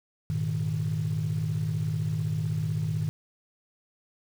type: chord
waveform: sine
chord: Ab suspended second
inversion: none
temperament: equal with one note detuned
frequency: 103.83 / 119.61 / 155.56 Hz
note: Ab2 / Bb2 / Eb3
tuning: 0 / +45 / 0 cents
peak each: -30 / -32 / -27 dBFS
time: 0.3-3.09 s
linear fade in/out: 0 ms
effects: tanh soft clip ceiling -20 dBFS + 8-bit